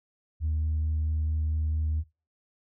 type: tone with vibrato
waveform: sine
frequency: 77.78 Hz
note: D#2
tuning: in tune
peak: -23 dBFS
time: 0.4-2.04 s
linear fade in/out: 50 ms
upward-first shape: triangle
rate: 4.5 Hz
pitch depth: 9 cents each way
effects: noise-tail reverb RT60 0.3 s tail -23 dB re dry + tanh soft clip ceiling -22 dBFS